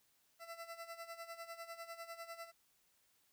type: tone with tremolo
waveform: 20% pulse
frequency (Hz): 670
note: E5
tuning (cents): +28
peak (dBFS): -40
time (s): 0.39-2.52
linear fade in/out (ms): 50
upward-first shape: sine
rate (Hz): 10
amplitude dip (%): 75
effects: white hiss -75 dBFS RMS until 3.32 s